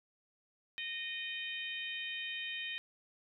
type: harmonic tone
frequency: 617 Hz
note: D#5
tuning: 15 cents flat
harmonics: 3 / 4 / 5 / 6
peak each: -44 / -42 / -43 / -46 dBFS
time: 0.78-2.78 s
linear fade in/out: 0 ms
effects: none